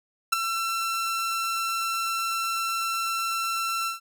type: tone with ADSR envelope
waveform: sawtooth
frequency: 1346 Hz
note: E6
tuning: 36 cents sharp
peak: -12 dBFS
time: 0.32-4 s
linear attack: 11 ms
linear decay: 10 ms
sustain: -10 dB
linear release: 130 ms
effects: none